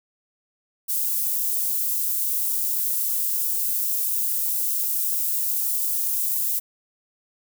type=high-pass noise; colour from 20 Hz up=white; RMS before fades=-24 dBFS; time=0.88-6.6 s; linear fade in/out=20 ms; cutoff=12000 Hz; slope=12 dB/octave; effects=none